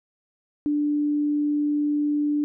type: tone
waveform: sine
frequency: 294.5 Hz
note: D4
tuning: 5 cents sharp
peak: -20 dBFS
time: 0.66-2.44 s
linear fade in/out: 0 ms
effects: none